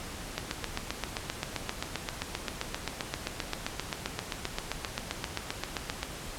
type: click train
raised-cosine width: 0.2 ms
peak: -13 dBFS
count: 44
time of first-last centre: 0.38-6.03 s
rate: 7.61 Hz
effects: pink hiss -41 dBFS RMS until 6.38 s + low-pass 11000 Hz 12 dB/octave